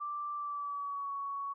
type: tone with pitch glide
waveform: sine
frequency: 1174.7 to 1117.8 Hz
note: D6 to C#6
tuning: 0 to +14 cents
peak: -35 dBFS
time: 0-1.54 s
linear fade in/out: 20 ms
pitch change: -86 cents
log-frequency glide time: 0.35-1.11 s
effects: none